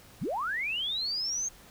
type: linear sweep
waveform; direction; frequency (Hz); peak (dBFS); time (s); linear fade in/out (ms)
sine; up; 98 to 6490; -29; 0.21-1.49; 10
effects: pink hiss -54 dBFS RMS until 1.7 s